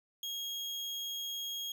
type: tone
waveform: 35% pulse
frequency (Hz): 3274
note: G#7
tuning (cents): -25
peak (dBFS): -35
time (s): 0.23-1.72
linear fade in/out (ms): 2
effects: none